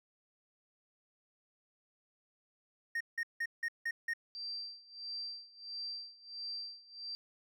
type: tone bursts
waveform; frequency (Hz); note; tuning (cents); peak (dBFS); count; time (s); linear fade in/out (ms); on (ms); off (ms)
triangle; 1853; A#6; -11; -31; 6; 2.95-4.136; 5; 56; 170
type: tone with tremolo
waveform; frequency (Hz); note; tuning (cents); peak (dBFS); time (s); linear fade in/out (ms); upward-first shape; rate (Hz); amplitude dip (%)
sine; 4699; D8; 0; -38; 4.35-7.15; 0; sine; 1.5; 90
effects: none